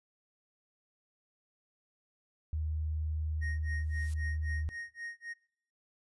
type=tone; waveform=sine; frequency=77.6 Hz; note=D#2; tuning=4 cents flat; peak=-31 dBFS; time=2.53-4.69 s; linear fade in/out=0 ms
type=tone with tremolo; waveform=triangle; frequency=1864.7 Hz; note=A#6; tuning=in tune; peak=-36 dBFS; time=3.41-5.34 s; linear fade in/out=20 ms; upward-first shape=sine; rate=3.8 Hz; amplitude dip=100%
type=noise with exponential growth; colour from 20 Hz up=blue; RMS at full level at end=-47 dBFS; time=3.69-4.14 s; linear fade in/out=5 ms; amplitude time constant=96 ms
effects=noise-tail reverb RT60 0.6 s tail -22 dB re dry + resampled to 24000 Hz